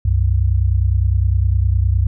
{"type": "tone pair together", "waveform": "sine", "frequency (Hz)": [65.41, 95.2], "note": ["C2", "F#2"], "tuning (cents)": [0, 50], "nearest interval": "tritone", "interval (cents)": 650, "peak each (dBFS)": -15, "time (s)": [0.05, 2.07], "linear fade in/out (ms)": 5, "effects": []}